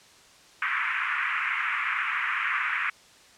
white band-pass noise, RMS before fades -28 dBFS, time 0.62-2.9 s, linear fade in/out 2 ms, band 1100 to 2400 Hz, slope 48 dB/octave, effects white hiss -54 dBFS RMS until 3.37 s + low-pass 7000 Hz 12 dB/octave

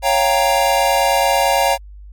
square chord, G half-diminished seventh, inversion second, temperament equal with one note detuned, 554.4 / 698.5 / 787.6 / 932.3 Hz, Db5 / F5 / G5 / Bb5, 0 / 0 / +8 / 0 cents, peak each -19 dBFS, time 0.02-1.78 s, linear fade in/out 50 ms, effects added 50 Hz sine -34 dBFS peak until 2.12 s + MP3 96 kbps

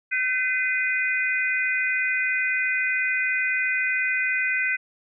sine tone cluster, 1529 / 2038 / 2472 Hz, G6 / C7 / D#7, -44 / -46 / -12 cents, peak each -26 / -25 / -26 dBFS, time 0.11-4.77 s, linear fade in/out 20 ms, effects none

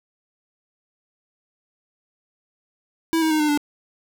square tone with pitch steps, 326.8 / 318 / 309.5 / 301.2 / 293.2 Hz, E4 / D#4 / D#4 / D4 / D4, -15 / +38 / -9 / +44 / -3 cents, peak -18 dBFS, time 3.13-3.575 s, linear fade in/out 0 ms, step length 89 ms, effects none

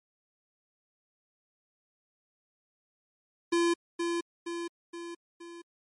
square tone with echo, 341.3 Hz, F4, 40 cents flat, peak -24 dBFS, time 3.52-3.74 s, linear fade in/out 10 ms, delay 470 ms, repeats 4, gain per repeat -5 dB, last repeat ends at 5.62 s, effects MP3 48 kbps

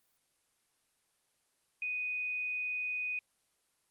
sine tone, 2489 Hz, D#7, in tune, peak -33 dBFS, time 1.82-3.19 s, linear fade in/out 2 ms, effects white hiss -75 dBFS RMS until 3.9 s + Opus 24 kbps

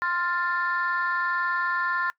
sine chord, F major, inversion second, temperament equal with one note detuned, 1046.5 / 1396.9 / 1769.2 Hz, C6 / F6 / A6, 0 / 0 / +9 cents, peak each -27 dBFS, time 0.02-2.1 s, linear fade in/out 0 ms, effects noise-tail reverb RT60 0.1 s tail -22 dB re dry + tanh soft clip ceiling -17 dBFS

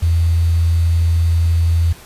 sine tone with quantisation, 83.6 Hz, E2, 25 cents sharp, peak -11 dBFS, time 0.02-1.93 s, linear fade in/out 10 ms, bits 6, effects pink hiss -40 dBFS RMS until 2.05 s + resampled to 32000 Hz

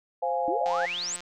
sine chord, F minor, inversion second, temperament equal, 523.3 / 698.5 / 830.6 Hz, C5 / F5 / Ab5, 0 / 0 / 0 cents, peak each -29 dBFS, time 0.22-0.86 s, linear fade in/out 10 ms
sine exponential sweep, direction up, 301.8 to 8372 Hz, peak -29 dBFS, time 0.48-1.16 s, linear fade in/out 0 ms
click train, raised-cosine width 0.2 ms, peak -24 dBFS, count 97, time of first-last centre 0.66-1.205 s, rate 176 Hz
effects none

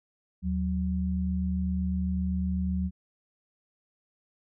sine tone pair together, 77.13 / 185 Hz, D#2 / F#3, -15 / 0 cents, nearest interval octave + minor third, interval 1515 cents, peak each -29 / -28 dBFS, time 0.42-2.91 s, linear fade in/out 50 ms, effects none

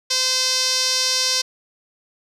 sawtooth tone with band-pass filter, 515 Hz, C5, 28 cents flat, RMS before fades -20 dBFS, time 0.1-1.42 s, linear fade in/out 10 ms, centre 5100 Hz, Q 3.5, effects none

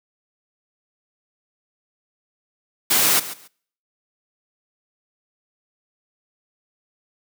white noise with echo, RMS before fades -17 dBFS, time 2.9-3.2 s, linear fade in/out 10 ms, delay 140 ms, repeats 2, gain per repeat -15 dB, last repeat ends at 3.48 s, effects noise-tail reverb RT60 0.6 s tail -26 dB re dry + high-pass 150 Hz 12 dB/octave

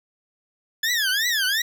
20% pulse tone with vibrato, 1714 Hz, A6, 46 cents flat, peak -15 dBFS, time 0.83-1.62 s, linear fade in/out 5 ms, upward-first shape triangle, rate 2.8 Hz, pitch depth 270 cents each way, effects none

